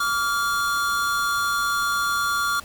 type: tone pair together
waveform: square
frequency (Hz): 1150.8 / 1400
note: D6 / F6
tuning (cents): -36 / +4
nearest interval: minor third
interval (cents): 340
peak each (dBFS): -25 / -24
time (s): 0-2.6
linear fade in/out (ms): 5
effects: pink hiss -44 dBFS RMS until 2.64 s